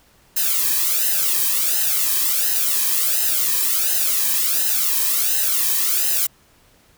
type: noise with flanger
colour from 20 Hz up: blue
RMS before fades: -19 dBFS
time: 0.36-6.27 s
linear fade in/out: 10 ms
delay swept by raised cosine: 0.87 to 1.44 ms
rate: 1.4 Hz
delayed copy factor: -0.9
effects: pink hiss -55 dBFS RMS until 6.97 s